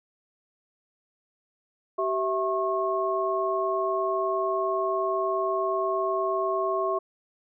sine tone cluster, 384.2 / 656 / 1087 Hz, G4 / E5 / C#6, -35 / -9 / -34 cents, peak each -28 dBFS, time 1.98-6.99 s, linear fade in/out 10 ms, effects none

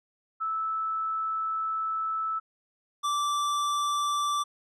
sine / square tone pair in turn, 1311 / 1168 Hz, E6 / D6, -10 / -10 cents, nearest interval major second, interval 200 cents, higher first, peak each -27 / -26 dBFS, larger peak second, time 0.4-2.4 / 3.03-4.44 s, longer first, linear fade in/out 20 ms, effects low-pass 9000 Hz 12 dB/octave

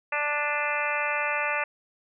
harmonic tone with a mistuned harmonic, 293.7 Hz, D4, in tune, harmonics 2 / 3 / 4 / 5 / 6 / 7 / 8 / 9, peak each -33 / -33 / -33 / -33 / -33 / -33 / -33 / -33 dBFS, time 0.12-1.64 s, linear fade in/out 5 ms, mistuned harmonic 8, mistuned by +40 cents, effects none

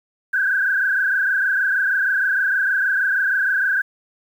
sine tone with frequency modulation, 1568 Hz, G6, in tune, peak -16 dBFS, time 0.33-3.82 s, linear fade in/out 10 ms, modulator 26.4 Hz, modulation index 2.9, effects 8-bit

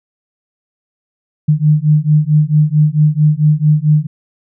sine beating tone pair, 149.5 / 154 Hz, D3 / D#3, +31 / -17 cents, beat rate 4.5 Hz, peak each -11 dBFS, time 1.48-4.07 s, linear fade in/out 10 ms, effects none

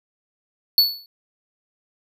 square tone with exponential decay, 4435 Hz, C#8, in tune, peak -9 dBFS, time 0.78-1.06 s, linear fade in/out 1 ms, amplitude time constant 60 ms, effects none

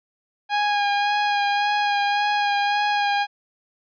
sawtooth tone with vibrato, 820 Hz, G#5, 22 cents flat, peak -15 dBFS, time 0.49-3.27 s, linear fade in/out 50 ms, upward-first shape sine, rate 1.8 Hz, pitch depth 19 cents each way, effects resampled to 11025 Hz

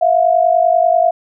sine tone pair together, 659.3 / 709.5 Hz, E5 / F5, 0 / +27 cents, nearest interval minor second, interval 127 cents, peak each -12 dBFS, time 0.01-1.11 s, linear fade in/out 10 ms, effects none

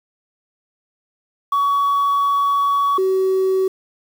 sine tone pair in turn, 1127 / 379.1 Hz, C#6 / F#4, +28 / +42 cents, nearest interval octave + perfect fifth, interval 1886 cents, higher first, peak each -12 dBFS, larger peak neither, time 1.52-2.98 / 2.98-3.68 s, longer first, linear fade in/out 5 ms, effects tanh soft clip ceiling -13 dBFS + 7-bit

